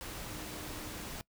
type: tone in noise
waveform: sine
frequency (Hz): 306.4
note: D#4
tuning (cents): -27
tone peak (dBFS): -50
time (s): 0.28-1.06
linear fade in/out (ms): 0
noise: pink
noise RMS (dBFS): -43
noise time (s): 0.01-1.21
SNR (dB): -10
effects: noise-tail reverb RT60 0.1 s tail -22 dB re dry